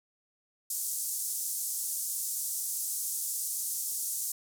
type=band-pass noise; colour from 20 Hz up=white; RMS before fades=-34 dBFS; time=0.7-4.32 s; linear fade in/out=5 ms; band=6400 to 13000 Hz; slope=24 dB/octave; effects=none